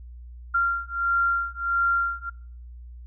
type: beating tone pair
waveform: sine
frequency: 1383 / 1384.5 Hz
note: F6 / F6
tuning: -17 / -15 cents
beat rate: 1.5 Hz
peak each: -24 dBFS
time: 0.54-2.3 s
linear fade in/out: 10 ms
effects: noise-tail reverb RT60 0.5 s tail -24 dB re dry + added 60 Hz sine -39 dBFS peak until 3.06 s